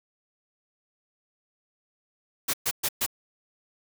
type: noise bursts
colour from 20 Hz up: white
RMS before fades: -26 dBFS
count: 4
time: 2.48-3.064 s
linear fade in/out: 10 ms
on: 56 ms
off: 120 ms
effects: none